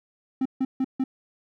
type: tone bursts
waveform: triangle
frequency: 262.3 Hz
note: C4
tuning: 4 cents sharp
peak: -19 dBFS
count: 4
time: 0.41-1.04 s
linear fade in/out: 5 ms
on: 45 ms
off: 150 ms
effects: none